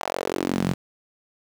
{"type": "tone with high-pass filter sweep", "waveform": "sawtooth", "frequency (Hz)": 45.57, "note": "F#1", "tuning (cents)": -26, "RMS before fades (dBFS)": -26, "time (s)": [0, 0.74], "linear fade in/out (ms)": 10, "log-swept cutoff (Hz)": [800, 150], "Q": 2.8, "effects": ["low-pass 10000 Hz 12 dB/octave", "7-bit"]}